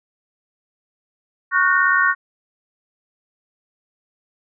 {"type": "tone cluster", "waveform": "sine", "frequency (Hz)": [1108, 1444, 1522, 1839], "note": ["C#6", "F#6", "F#6", "A#6"], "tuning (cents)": [-1, -43, 48, -24], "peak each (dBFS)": -19, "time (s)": [1.51, 2.15], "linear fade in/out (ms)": 50, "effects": []}